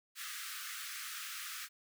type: high-pass noise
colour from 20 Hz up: pink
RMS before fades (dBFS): -44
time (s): 0.15-1.69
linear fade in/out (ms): 50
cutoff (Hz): 1200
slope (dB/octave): 96
effects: none